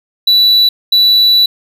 triangle tone pair in turn, 3951 / 3951 Hz, B7 / B7, 0 / 0 cents, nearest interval unison, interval 0 cents, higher neither, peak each -4 dBFS, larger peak neither, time 0.27-0.69 / 0.92-1.46 s, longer second, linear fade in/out 5 ms, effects none

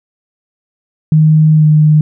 sine tone with pitch glide, 155.56 to 152.89 Hz, D#3 to D#3, 0 to -30 cents, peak -4 dBFS, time 1.12-2.01 s, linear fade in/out 2 ms, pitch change -30 cents, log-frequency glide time 1.55-1.66 s, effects none

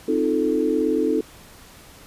sine chord, F dominant seventh, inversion second, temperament equal, 261.6 / 311.1 / 349.2 / 440 Hz, C4 / Eb4 / F4 / A4, 0 / 0 / 0 / 0 cents, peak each -25 / -22 / -27 / -22 dBFS, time 0.08-1.21 s, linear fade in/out 5 ms, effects pink hiss -46 dBFS RMS until 2.06 s + resampled to 32000 Hz

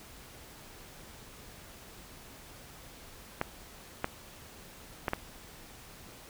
clicks, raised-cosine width 0.5 ms, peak -14 dBFS, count 4, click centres 3.414 / 4.044 / 5.082 / 5.134 s, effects pink hiss -51 dBFS RMS until 6.29 s

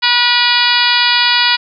harmonic tone, 484.5 Hz, B4, 33 cents flat, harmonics 2 / 3 / 4 / 5 / 6 / 7 / 8 / 9 / 10, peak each -18 / -18 / -18 / -18 / -18 / -18 / -18 / -18 / -18 dBFS, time 0.02-1.57 s, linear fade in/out 20 ms, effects none

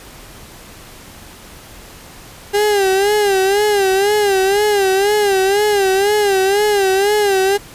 35% pulse tone with vibrato, 400.1 Hz, G4, 35 cents sharp, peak -10 dBFS, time 2.53-7.58 s, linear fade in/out 20 ms, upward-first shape sine, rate 2 Hz, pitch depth 94 cents each way, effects pink hiss -38 dBFS RMS until 7.74 s + resampled to 32000 Hz

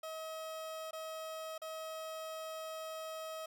30% pulse tone with dropouts, 637 Hz, D#5, 41 cents sharp, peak -39 dBFS, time 0.03-3.46 s, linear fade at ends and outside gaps 5 ms, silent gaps 0.91-0.93 / 1.58-1.617 s, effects none

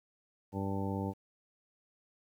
harmonic tone, 98 Hz, G2, in tune, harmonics 1 / 2 / 3 / 4 / 5 / 6 / 8 / 9, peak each -37 / -37 / -40 / -44 / -43 / -47 / -47 / -43 dBFS, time 0.52-1.14 s, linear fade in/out 50 ms, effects 11-bit

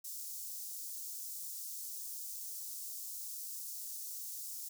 white high-pass noise, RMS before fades -44 dBFS, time 0.04-4.69 s, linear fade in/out 10 ms, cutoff 5500 Hz, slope 24 dB/octave, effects none

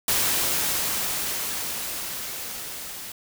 white noise with level ramp, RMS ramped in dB -22 to -37 dBFS, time 0.08-3.12 s, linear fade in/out 2 ms, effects none

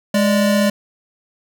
square tone pair together, 207.6 / 587.3 Hz, G#3 / D5, 0 / 0 cents, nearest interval octave + tritone, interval 1800 cents, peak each -15 / -19 dBFS, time 0.14-0.7 s, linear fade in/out 5 ms, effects none

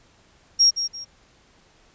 sine tone with echo, 5588 Hz, F8, in tune, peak -12 dBFS, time 0.59-0.71 s, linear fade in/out 20 ms, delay 170 ms, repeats 2, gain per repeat -10 dB, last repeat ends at 1.05 s, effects pink hiss -57 dBFS RMS until 1.94 s + resampled to 16000 Hz

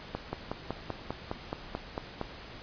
slowing click train, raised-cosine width 1 ms, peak -18 dBFS, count 11, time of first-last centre 0.15-2.213 s, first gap 180 ms, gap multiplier 1.03, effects pink hiss -46 dBFS RMS until 2.62 s + resampled to 11025 Hz

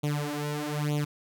sawtooth tone with flanger, 147.9 Hz, D3, 13 cents sharp, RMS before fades -30 dBFS, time 0.03-1.05 s, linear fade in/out 10 ms, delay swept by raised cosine 0.29 to 4.69 ms, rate 1.1 Hz, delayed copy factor +0.95, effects none

